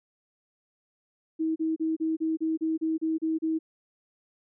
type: tone bursts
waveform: sine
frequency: 320 Hz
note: D#4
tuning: 49 cents sharp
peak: -24 dBFS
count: 11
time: 1.39-3.59 s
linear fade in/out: 20 ms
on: 170 ms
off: 33 ms
effects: none